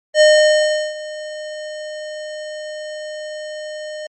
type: tone with ADSR envelope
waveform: square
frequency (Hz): 611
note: D#5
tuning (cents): -32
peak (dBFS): -7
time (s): 0.14-4.07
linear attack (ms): 68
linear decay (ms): 730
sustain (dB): -20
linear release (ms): 5
effects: MP3 32 kbps